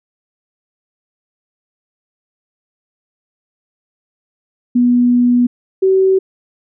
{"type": "tone pair in turn", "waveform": "sine", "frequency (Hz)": [244.2, 381], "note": ["B3", "G4"], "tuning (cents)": [-19, -49], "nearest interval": "minor sixth", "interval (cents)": 770, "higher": "second", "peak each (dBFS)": -8, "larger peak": "neither", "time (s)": [[4.75, 5.47], [5.82, 6.19]], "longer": "first", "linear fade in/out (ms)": 10, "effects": []}